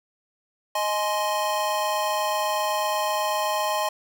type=chord; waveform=square; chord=Ab major; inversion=second; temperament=equal with one note detuned; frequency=622.3 / 839.8 / 1046.5 Hz; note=Eb5 / Ab5 / C6; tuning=0 / +19 / 0 cents; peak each=-28 dBFS; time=0.75-3.89 s; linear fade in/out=5 ms; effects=none